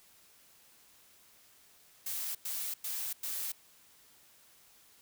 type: noise bursts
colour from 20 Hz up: blue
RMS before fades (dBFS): -37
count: 4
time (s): 2.06-3.52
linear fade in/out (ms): 5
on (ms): 290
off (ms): 100
effects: white hiss -62 dBFS RMS until 5.01 s